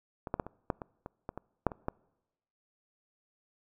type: clicks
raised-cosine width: 1 ms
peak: -24 / -16 / -17 / -27 / -15 / -25 / -27 / -23 / -25 / -11 / -27 / -17 dBFS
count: 12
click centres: 0.272 / 0.341 / 0.398 / 0.466 / 0.702 / 0.818 / 1.061 / 1.291 / 1.376 / 1.667 / 1.718 / 1.884 s
effects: noise-tail reverb RT60 1.0 s tail -26 dB re dry